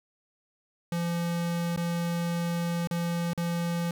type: tone with dropouts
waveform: square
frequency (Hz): 170.9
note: F3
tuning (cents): -37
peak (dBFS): -28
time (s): 0.92-3.91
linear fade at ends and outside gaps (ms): 2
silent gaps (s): 1.763-1.774 / 2.873-2.91 / 3.334-3.376
effects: 9-bit

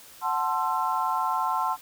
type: chord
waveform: sine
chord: F# half-diminished seventh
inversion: none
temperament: equal with one note detuned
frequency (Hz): 740 / 880 / 1046.5 / 1342.3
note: F#5 / A5 / C6 / E6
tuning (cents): 0 / 0 / 0 / +31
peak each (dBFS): -31 / -28 / -27 / -32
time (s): 0.21-1.77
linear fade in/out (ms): 50
effects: white hiss -49 dBFS RMS until 1.81 s

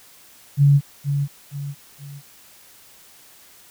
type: tone with echo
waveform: sine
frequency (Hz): 141.9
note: C#3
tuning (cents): +41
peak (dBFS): -10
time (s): 0.57-0.81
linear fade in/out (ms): 50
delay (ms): 470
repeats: 3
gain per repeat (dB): -8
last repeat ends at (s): 2.22
effects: white hiss -49 dBFS RMS until 3.7 s

